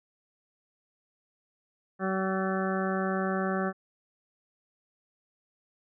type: harmonic tone with a mistuned harmonic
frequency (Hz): 190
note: F#3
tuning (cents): +46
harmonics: 1 / 2 / 3 / 4 / 6 / 7 / 8 / 9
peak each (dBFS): -30 / -33 / -35 / -36 / -38 / -38 / -39 / -40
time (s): 1.99-3.73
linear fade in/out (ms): 50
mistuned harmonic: 9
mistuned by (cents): +37
effects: none